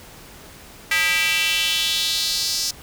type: tone with high-pass filter sweep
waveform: square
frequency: 179 Hz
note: F3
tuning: 43 cents sharp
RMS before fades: -21 dBFS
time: 0.91-2.71 s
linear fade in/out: 5 ms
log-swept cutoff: 2000 to 5300 Hz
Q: 3.2
effects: pink hiss -43 dBFS RMS until 2.82 s

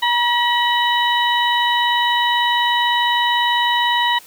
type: harmonic tone with a mistuned harmonic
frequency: 958 Hz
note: A#5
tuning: 47 cents sharp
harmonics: 1 / 2 / 3 / 4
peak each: -17 / -20 / -22 / -23 dBFS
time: 0.02-4.19 s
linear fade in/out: 10 ms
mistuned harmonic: 3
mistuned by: +66 cents
effects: white hiss -44 dBFS RMS until 4.26 s

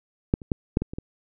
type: clicks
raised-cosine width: 3 ms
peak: -6 / -27 / -9 / -6 / -14 / -22 / -18 dBFS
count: 7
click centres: 0.339 / 0.418 / 0.518 / 0.771 / 0.82 / 0.935 / 0.985 s
effects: none

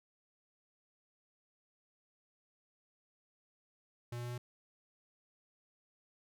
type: tone with pitch steps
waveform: square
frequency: 120 / 120.7 / 121.39 / 122.1 Hz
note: B2 / B2 / B2 / B2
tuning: -49 / -39 / -29 / -19 cents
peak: -40 dBFS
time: 4.12-4.38 s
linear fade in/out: 5 ms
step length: 65 ms
effects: none

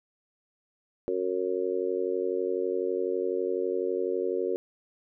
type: harmonic tone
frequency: 92 Hz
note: F#2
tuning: 9 cents flat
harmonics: 3 / 4 / 5 / 6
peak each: -38 / -29 / -30 / -35 dBFS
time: 1.08-4.56 s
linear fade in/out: 0 ms
effects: none

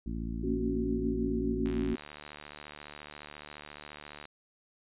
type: harmonic tone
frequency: 56.5 Hz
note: A1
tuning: 47 cents sharp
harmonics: 1 / 2 / 3 / 4 / 5 / 6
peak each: -36 / -44 / -41 / -39 / -43 / -48 dBFS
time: 0.06-1.94 s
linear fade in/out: 5 ms
type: chord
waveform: sine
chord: F# major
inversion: first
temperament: equal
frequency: 233.1 / 277.2 / 370 Hz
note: A#3 / C#4 / F#4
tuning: 0 / 0 / 0 cents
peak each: -34 dBFS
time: 0.43-1.96 s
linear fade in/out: 10 ms
type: click train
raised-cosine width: 0.3 ms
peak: -28 dBFS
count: 194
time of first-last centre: 1.66-4.254 s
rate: 74.4 Hz
effects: resampled to 8000 Hz

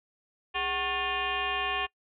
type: tone with frequency modulation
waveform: sine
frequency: 1779 Hz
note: A6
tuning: 19 cents sharp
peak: -27 dBFS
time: 0.54-1.87 s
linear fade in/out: 20 ms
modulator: 343 Hz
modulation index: 3.6
effects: noise-tail reverb RT60 0.1 s tail -24 dB re dry

